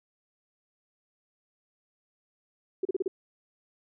sine tone bursts, 379.1 Hz, F#4, 42 cents sharp, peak -24 dBFS, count 5, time 2.83-3.08 s, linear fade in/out 5 ms, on 22 ms, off 35 ms, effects none

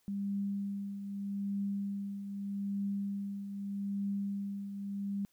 sine tone with tremolo, 199.6 Hz, G3, 32 cents sharp, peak -31 dBFS, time 0.08-5.25 s, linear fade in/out 0 ms, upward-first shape triangle, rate 0.81 Hz, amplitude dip 60%, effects white hiss -73 dBFS RMS until 5.32 s

